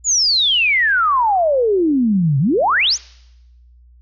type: exponential two-way sweep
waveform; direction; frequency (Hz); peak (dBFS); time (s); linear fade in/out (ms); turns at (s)
sine; down then up; 7150 to 130.81 to 7150; -12; 0.04-2.98; 50; 2.39
effects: noise-tail reverb RT60 0.9 s tail -24 dB re dry + added 60 Hz sine -44 dBFS peak until 4.01 s